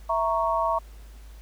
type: chord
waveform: sine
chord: A# diminished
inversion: second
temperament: equal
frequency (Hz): 659.3 / 932.3 / 1108.7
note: E5 / A#5 / C#6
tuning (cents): 0 / 0 / 0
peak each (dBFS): -26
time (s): 0.09-0.79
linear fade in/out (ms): 10
effects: added 52 Hz sine -42 dBFS peak until 1.41 s + pink hiss -56 dBFS RMS until 1.41 s